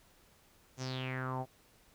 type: tone with low-pass filter sweep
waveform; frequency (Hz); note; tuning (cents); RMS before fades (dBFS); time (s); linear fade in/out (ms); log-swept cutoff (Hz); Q
sawtooth; 129.7; C3; -15; -38; 0.77-1.46; 50; 6800 to 680; 6.1
effects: pink hiss -65 dBFS RMS until 1.94 s